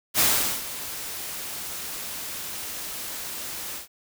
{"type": "noise with ADSR envelope", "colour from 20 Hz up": "white", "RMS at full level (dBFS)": -19, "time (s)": [0.14, 3.88], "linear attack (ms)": 54, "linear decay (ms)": 420, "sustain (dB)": -15, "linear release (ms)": 120, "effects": []}